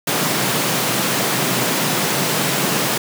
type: high-pass noise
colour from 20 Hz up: pink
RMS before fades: -19 dBFS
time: 0.07-2.98 s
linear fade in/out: 5 ms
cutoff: 120 Hz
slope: 96 dB/octave
effects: none